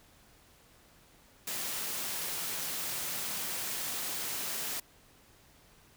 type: high-pass noise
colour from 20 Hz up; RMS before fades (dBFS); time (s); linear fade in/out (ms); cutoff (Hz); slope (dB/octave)
white; -36; 1.47-4.8; 5; 110; 24
effects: pink hiss -61 dBFS RMS until 5.96 s